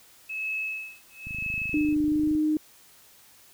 sine tone with tremolo, 2589 Hz, E7, 32 cents flat, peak -27 dBFS, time 0.29-1.95 s, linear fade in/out 10 ms, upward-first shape sine, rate 0.98 Hz, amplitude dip 100%
click train, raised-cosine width 5 ms, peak -28 dBFS, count 29, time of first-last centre 1.27-2.351 s, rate 25.9 Hz
sine tone with pitch glide, 300.7 to 307 Hz, D4 to D#4, +41 to -23 cents, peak -21 dBFS, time 1.74-2.57 s, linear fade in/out 2 ms, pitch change +36 cents, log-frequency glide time 2.03-2.37 s
effects white hiss -55 dBFS RMS until 3.53 s

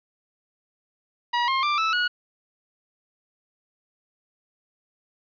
sawtooth tone with pitch steps, 960 / 1065.2 / 1181.9 / 1311.4 / 1455.1 Hz, B5 / C6 / D6 / E6 / F#6, -49 / +31 / +11 / -9 / -29 cents, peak -17 dBFS, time 1.33-2.08 s, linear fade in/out 10 ms, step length 150 ms, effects resampled to 11025 Hz + 9-bit

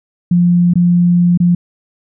sine tone with dropouts, 175.1 Hz, F3, 5 cents sharp, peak -7 dBFS, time 0.31-1.55 s, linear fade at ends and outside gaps 5 ms, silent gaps 0.737-0.755 / 1.375-1.401 s, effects none

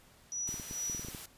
sine tone with tremolo, 5870 Hz, F#8, 15 cents flat, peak -33 dBFS, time 0.32-1.1 s, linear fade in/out 0 ms, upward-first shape sine, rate 2.3 Hz, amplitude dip 80%
white noise, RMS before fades -46 dBFS, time 0.47-1.26 s, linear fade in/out 5 ms
clicks, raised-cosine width 3 ms, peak -31 dBFS, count 10, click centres 0.491 / 0.542 / 0.598 / 0.711 / 0.898 / 0.948 / 0.995 / 1.048 / 1.085 / 1.148 s
effects pink hiss -61 dBFS RMS until 1.37 s + resampled to 32000 Hz

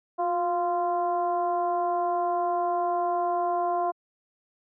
sine tone with frequency modulation, 698.5 Hz, F5, in tune, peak -23 dBFS, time 0.18-3.92 s, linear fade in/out 20 ms, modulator 342 Hz, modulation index 0.89, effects high-pass 150 Hz 12 dB/octave

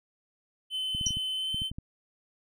triangle tone with pitch glide, 3051 to 3079 Hz, G7 to G7, -48 to -32 cents, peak -28 dBFS, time 0.7-1.71 s, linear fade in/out 50 ms, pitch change +16 cents, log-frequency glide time 1.35-1.52 s
clicks, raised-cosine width 5 ms, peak -25 dBFS, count 9, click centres 0.949 / 1.012 / 1.068 / 1.107 / 1.17 / 1.545 / 1.619 / 1.715 / 1.785 s
sine tone with exponential decay, 5800 Hz, F#8, 35 cents flat, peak -21 dBFS, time 1.06-1.14 s, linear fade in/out 5 ms, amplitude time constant 17 ms
effects none

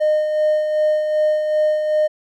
triangle tone with tremolo, 612 Hz, D#5, 29 cents flat, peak -10 dBFS, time 0-2.08 s, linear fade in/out 20 ms, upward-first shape sine, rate 2.6 Hz, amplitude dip 50%, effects tanh soft clip ceiling -8 dBFS

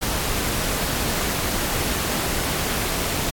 pink noise with amplitude modulation, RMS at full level -22 dBFS, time 0.01-3.31 s, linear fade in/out 20 ms, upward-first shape sine, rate 214 Hz, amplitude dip 40%, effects AAC 64 kbps

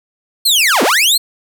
sawtooth linear two-way sweep, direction down then up, 4382 to 210 to 4382 Hz, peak -6 dBFS, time 0.45-1.18 s, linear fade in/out 10 ms, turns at 0.83 s, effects none

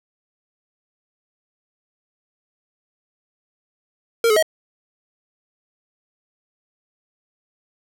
square tone with pitch steps, 462 / 426.7 / 637 Hz, A#4 / G#4 / D#5, -16 / +47 / +41 cents, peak -14 dBFS, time 4.24-4.426 s, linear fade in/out 2 ms, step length 62 ms, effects none

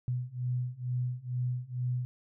sine beating tone pair, 123.47 / 125.67 Hz, B2 / B2, 0 / +31 cents, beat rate 2.2 Hz, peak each -34 / -33 dBFS, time 0.08-2.05 s, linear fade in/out 0 ms, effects none

